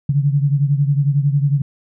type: beating tone pair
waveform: sine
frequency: 140 / 151 Hz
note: C#3 / D3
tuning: +18 / +48 cents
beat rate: 11 Hz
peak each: -14 / -19 dBFS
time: 0.09-1.62 s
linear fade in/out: 5 ms
effects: none